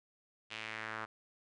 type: tone with band-pass filter sweep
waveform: sawtooth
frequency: 110 Hz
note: A2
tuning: in tune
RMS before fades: -43 dBFS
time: 0.5-1.06 s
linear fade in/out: 20 ms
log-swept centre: 2900 to 1300 Hz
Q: 2.3
effects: resampled to 22050 Hz